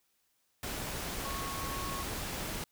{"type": "tone in noise", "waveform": "sine", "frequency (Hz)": 1100, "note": "C#6", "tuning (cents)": -14, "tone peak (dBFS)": -40, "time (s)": [1.25, 2.03], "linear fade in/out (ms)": 2, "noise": "pink", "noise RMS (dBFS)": -38, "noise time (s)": [0.63, 2.64], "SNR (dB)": -5, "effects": ["white hiss -75 dBFS RMS until 2.71 s"]}